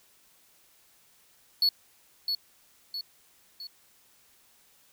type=tone with echo; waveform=triangle; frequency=4400 Hz; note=C#8; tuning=14 cents flat; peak=-19 dBFS; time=1.62-1.69 s; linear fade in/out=2 ms; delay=660 ms; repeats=3; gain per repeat=-6 dB; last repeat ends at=3.67 s; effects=white hiss -62 dBFS RMS until 4.92 s